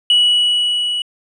triangle tone with level ramp, 2935 Hz, F#7, 15 cents flat, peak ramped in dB -6 to -16 dBFS, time 0.1-1.02 s, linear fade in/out 2 ms, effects tanh soft clip ceiling -3 dBFS + resampled to 22050 Hz

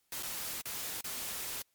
white noise with dropouts, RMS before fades -39 dBFS, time 0.12-1.62 s, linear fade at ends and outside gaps 2 ms, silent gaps 0.226-0.231 / 0.614-0.655 / 1.01-1.042 s, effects white hiss -75 dBFS RMS until 1.74 s + MP3 96 kbps

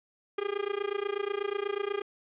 45% pulse tone with amplitude modulation, 404.8 Hz, G#4, 44 cents flat, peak -26 dBFS, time 0.38-2.02 s, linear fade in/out 5 ms, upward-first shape sine, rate 28.2 Hz, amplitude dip 95%, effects resampled to 8000 Hz + 10-bit

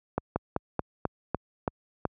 slowing click train, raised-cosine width 1 ms, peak -12 dBFS, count 8, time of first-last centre 0.18-2.053 s, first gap 180 ms, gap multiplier 1.13, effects high-pass 60 Hz 12 dB/octave

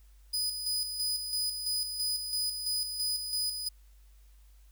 sawtooth tone with tremolo, 4978 Hz, D#8, in tune, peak -26 dBFS, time 0.33-3.69 s, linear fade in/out 10 ms, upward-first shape square, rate 3 Hz, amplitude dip 50%, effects added 50 Hz sine -54 dBFS peak until 4.71 s + white hiss -69 dBFS RMS until 4.71 s

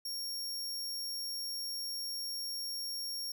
sawtooth tone, 5540 Hz, F8, 15 cents flat, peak -34 dBFS, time 0.05-3.32 s, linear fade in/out 5 ms, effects none

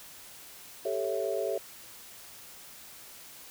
sine chord, A dominant seventh, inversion third, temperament equal, 392 / 440 / 554.4 / 659.3 Hz, G4 / A4 / C#5 / E5, 0 / 0 / 0 / 0 cents, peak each -34 dBFS, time 0.85-1.58 s, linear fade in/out 5 ms, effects white hiss -49 dBFS RMS until 3.5 s

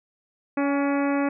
harmonic tone with a mistuned harmonic, 282.1 Hz, C#4, 30 cents sharp, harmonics 1 / 2 / 3 / 4 / 5 / 6 / 7 / 8 / 9, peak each -22 / -28 / -32 / -34 / -36 / -38 / -39 / -40 / -41 dBFS, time 0.57-1.29 s, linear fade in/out 5 ms, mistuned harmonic 3, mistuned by -26 cents, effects none

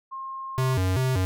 sine tone, 1067 Hz, C6, 34 cents sharp, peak -32 dBFS, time 0.11-0.75 s, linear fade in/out 20 ms
square tone with vibrato, 109.9 Hz, A2, 2 cents flat, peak -22 dBFS, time 0.58-1.25 s, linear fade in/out 0 ms, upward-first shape square, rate 2.6 Hz, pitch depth 290 cents each way
effects none

